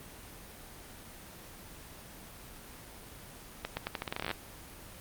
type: accelerating click train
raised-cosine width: 0.3 ms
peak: -17 dBFS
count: 16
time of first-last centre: 3.65-4.313 s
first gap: 120 ms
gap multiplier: 0.83
effects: pink hiss -49 dBFS RMS until 5 s + Opus 24 kbps